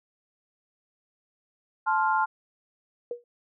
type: chord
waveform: sine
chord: F major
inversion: first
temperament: just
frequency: 873.1 / 1047.7 / 1396.9 Hz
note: A5 / C6 / F6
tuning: -14 / +2 / 0 cents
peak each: -24 / -27 / -27 dBFS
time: 1.86-2.26 s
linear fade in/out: 20 ms
type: tone with exponential decay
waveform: sine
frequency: 480.1 Hz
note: B4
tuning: 49 cents flat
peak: -26 dBFS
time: 3.11-3.24 s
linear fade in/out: 2 ms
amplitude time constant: 28 ms
effects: none